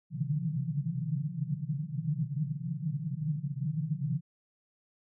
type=band-pass noise; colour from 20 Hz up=white; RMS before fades=-33 dBFS; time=0.1-4.21 s; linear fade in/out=50 ms; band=130 to 170 Hz; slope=96 dB/octave; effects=none

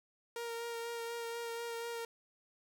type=tone with vibrato; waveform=sawtooth; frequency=466.2 Hz; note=A#4; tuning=in tune; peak=-35 dBFS; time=0.36-2.05 s; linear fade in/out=2 ms; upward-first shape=sine; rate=4.1 Hz; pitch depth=16 cents each way; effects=none

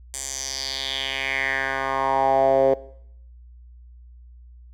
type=tone with band-pass filter sweep; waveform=10% pulse; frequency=134.6 Hz; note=C3; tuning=49 cents sharp; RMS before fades=-23 dBFS; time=0.14-2.74 s; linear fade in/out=0 ms; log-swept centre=8100 to 490 Hz; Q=3.9; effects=noise-tail reverb RT60 0.7 s tail -20 dB re dry + added 60 Hz sine -43 dBFS peak until 4.73 s

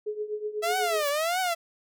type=tone with tremolo; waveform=sine; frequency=422.9 Hz; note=G#4; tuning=31 cents sharp; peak=-26 dBFS; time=0.06-1.03 s; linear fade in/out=10 ms; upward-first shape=triangle; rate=8.1 Hz; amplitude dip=85%
type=tone with vibrato; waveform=sawtooth; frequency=654 Hz; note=E5; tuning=14 cents flat; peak=-21 dBFS; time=0.62-1.55 s; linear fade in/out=20 ms; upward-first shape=triangle; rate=1.6 Hz; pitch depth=260 cents each way
type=noise with exponential growth; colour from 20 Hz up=violet; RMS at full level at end=-33 dBFS; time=0.89-1.09 s; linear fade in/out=0 ms; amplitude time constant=42 ms
effects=none

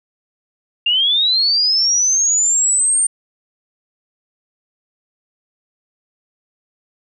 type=linear sweep; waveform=sine; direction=up; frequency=2767 to 8840 Hz; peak=-12 dBFS; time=0.86-3.07 s; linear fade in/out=5 ms; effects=none

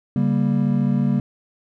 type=chord; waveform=triangle; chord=G diminished; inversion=second; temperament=just; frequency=141.12 / 196 / 235.2 Hz; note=Db3 / G3 / Bb3; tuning=+31 / 0 / +16 cents; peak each=-19 dBFS; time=0.16-1.2 s; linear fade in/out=2 ms; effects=none

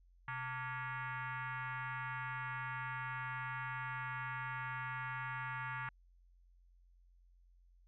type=tone with frequency modulation; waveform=sine; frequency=128.3 Hz; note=C3; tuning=34 cents flat; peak=-39 dBFS; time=0.28-5.89 s; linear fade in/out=2 ms; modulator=514 Hz; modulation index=3.8; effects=added 44 Hz sine -63 dBFS peak until 7.87 s

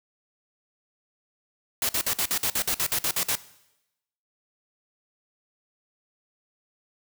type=noise bursts; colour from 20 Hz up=white; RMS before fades=-25 dBFS; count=13; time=1.82-3.354 s; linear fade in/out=2 ms; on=70 ms; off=52 ms; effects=noise-tail reverb RT60 0.9 s tail -18 dB re dry

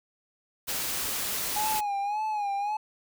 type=noise; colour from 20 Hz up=white; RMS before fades=-31 dBFS; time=0.67-1.81 s; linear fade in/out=20 ms
type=tone with vibrato; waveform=triangle; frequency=830.6 Hz; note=G#5; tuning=in tune; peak=-25 dBFS; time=1.56-2.77 s; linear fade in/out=5 ms; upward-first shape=sine; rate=1.8 Hz; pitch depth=78 cents each way
effects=none

